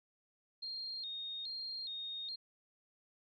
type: tone with vibrato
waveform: sine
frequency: 3951 Hz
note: B7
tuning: in tune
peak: -40 dBFS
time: 0.62-2.36 s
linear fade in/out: 10 ms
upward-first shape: square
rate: 1.2 Hz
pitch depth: 110 cents each way
effects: none